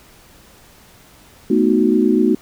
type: chord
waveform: sine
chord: B dominant seventh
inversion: third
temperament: equal with one note detuned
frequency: 218.7 / 246.9 / 311.1 / 370 Hz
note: A3 / B3 / D#4 / F#4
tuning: -10 / 0 / 0 / 0 cents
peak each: -17 dBFS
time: 1.5-2.35 s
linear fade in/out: 5 ms
effects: pink hiss -47 dBFS RMS until 2.41 s